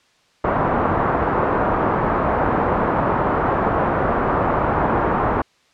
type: low-pass noise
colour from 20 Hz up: white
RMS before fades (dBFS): -19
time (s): 0.44-5.42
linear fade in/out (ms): 5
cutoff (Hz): 1200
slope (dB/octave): 24
effects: white hiss -58 dBFS RMS until 5.73 s + low-pass 5000 Hz 12 dB/octave